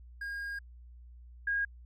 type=tone pair in turn; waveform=triangle / sine; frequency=1625 / 1631.7 Hz; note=G#6 / G#6; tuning=-38 / -31 cents; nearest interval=unison; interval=7 cents; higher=second; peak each=-34 / -28 dBFS; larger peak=second; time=0.21-0.59 / 1.47-1.65 s; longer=first; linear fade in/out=5 ms; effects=added 60 Hz sine -49 dBFS peak until 1.85 s